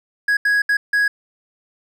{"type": "tone bursts at uneven times", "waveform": "triangle", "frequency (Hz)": 1661.2, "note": "G#6", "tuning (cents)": 0, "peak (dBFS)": -12, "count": 4, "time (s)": [[0.28, 0.37], [0.45, 0.62], [0.69, 0.77], [0.93, 1.08]], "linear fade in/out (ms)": 5, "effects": []}